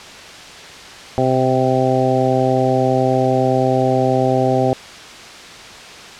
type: harmonic tone with a mistuned harmonic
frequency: 129.9 Hz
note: C3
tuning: 12 cents flat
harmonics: 1 / 2 / 3 / 4 / 5 / 6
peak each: -20 / -20 / -20 / -20 / -20 / -20 dBFS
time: 1.18-4.73 s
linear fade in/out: 0 ms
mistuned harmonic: 1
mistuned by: -22 cents
effects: white hiss -35 dBFS RMS until 6.19 s + low-pass 5000 Hz 12 dB/octave